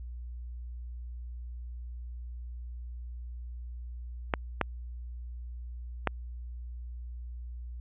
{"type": "clicks", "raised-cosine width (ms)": 0.5, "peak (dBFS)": -10, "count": 3, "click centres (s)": [4.338, 4.613, 6.073], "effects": ["added 60 Hz sine -38 dBFS peak until 7.8 s", "resampled to 8000 Hz"]}